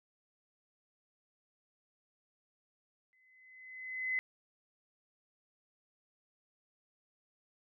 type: tone with exponential growth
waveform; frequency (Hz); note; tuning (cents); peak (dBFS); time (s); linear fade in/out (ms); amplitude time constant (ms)
sine; 2033; B6; +50; -29; 3.13-4.19; 0; 230
effects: none